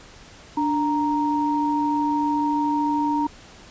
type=tone pair together; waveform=sine; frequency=293.7 / 932.4 Hz; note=D4 / A#5; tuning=0 / 0 cents; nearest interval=octave + minor sixth; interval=2000 cents; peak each=-22 dBFS; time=0.57-3.27 s; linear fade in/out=5 ms; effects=pink hiss -46 dBFS RMS until 3.7 s + resampled to 16000 Hz